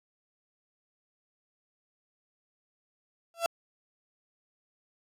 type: tone with exponential growth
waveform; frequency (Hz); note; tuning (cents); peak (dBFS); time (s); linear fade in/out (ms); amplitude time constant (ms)
35% pulse; 674; E5; +38; -20; 3.34-3.46; 1; 25
effects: AAC 48 kbps